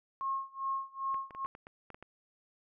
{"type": "tone with tremolo", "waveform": "sine", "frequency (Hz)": 1080, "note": "C#6", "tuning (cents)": -45, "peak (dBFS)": -30, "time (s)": [0.21, 1.46], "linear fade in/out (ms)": 0, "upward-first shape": "sine", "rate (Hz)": 2.5, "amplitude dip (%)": 95}
{"type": "clicks", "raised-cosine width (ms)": 0.5, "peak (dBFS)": -33, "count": 9, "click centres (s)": [1.144, 1.308, 1.349, 1.448, 1.551, 1.669, 1.903, 1.945, 2.026]}
{"effects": []}